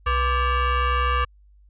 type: ring-modulated tone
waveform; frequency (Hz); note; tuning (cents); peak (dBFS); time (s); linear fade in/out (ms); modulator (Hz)
40% pulse; 554.4; C#5; 0; -15; 0.06-1.25; 10; 618
effects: added 50 Hz sine -50 dBFS peak until 1.69 s + resampled to 8000 Hz